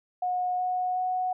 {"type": "tone with pitch steps", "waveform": "sine", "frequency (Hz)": [726, 731.5, 737], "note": ["F#5", "F#5", "F#5"], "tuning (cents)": [-33, -20, -7], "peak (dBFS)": -25, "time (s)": [0.22, 1.33], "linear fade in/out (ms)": 5, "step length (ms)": 370, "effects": []}